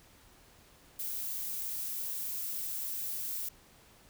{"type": "noise", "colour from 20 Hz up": "violet", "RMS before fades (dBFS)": -37, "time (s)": [0.99, 3.49], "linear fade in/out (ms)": 5, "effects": ["pink hiss -60 dBFS RMS until 4.09 s"]}